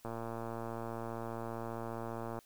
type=click train; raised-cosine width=1 ms; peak=-27 dBFS; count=270; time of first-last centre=0.05-2.389 s; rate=115 Hz; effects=white hiss -65 dBFS RMS until 2.45 s